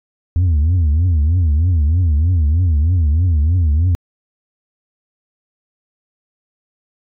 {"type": "tone with vibrato", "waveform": "sine", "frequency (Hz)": 81.7, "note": "E2", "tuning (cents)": -15, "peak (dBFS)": -8, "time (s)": [0.36, 3.95], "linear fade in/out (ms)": 0, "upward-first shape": "triangle", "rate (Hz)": 3.2, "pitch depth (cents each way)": 240, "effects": ["tanh soft clip ceiling -10 dBFS"]}